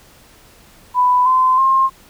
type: tone with pitch steps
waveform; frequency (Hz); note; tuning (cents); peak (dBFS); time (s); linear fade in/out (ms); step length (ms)
sine; 994 / 1028.5 / 1064.1; B5 / C6 / C6; +11 / -30 / +29; -10; 0.94-1.9; 50; 320
effects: pink hiss -47 dBFS RMS until 2.09 s